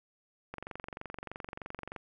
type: click train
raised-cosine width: 0.5 ms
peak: -25 dBFS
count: 34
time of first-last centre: 0.54-1.962 s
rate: 23.2 Hz
effects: none